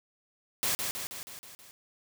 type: noise with echo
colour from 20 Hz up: white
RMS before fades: -29 dBFS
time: 0.63-0.75 s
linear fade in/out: 0 ms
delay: 160 ms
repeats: 6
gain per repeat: -4 dB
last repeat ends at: 1.71 s
effects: none